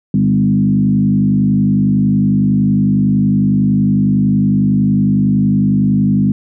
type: tone with frequency modulation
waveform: sine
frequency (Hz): 197.8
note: G3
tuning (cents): +16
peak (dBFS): -9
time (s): 0.14-6.32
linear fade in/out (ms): 2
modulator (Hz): 50.9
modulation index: 1.2
effects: none